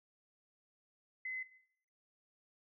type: tone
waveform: sine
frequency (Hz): 2040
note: C7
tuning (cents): -44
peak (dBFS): -38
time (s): 1.25-1.43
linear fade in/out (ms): 5
effects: noise-tail reverb RT60 0.7 s tail -17 dB re dry